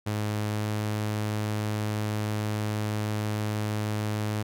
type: tone with pitch glide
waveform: sawtooth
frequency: 105.6 to 106.27 Hz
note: G#2 to G#2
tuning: +29 to +40 cents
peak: -23 dBFS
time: 0.06-4.43 s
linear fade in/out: 10 ms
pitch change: +11 cents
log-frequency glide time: 0.43-0.64 s
effects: none